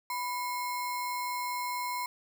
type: tone with sample-and-hold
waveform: sine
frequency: 987.8 Hz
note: B5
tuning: in tune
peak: -31 dBFS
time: 0.1-2.06 s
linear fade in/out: 2 ms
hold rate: 3150 Hz
effects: none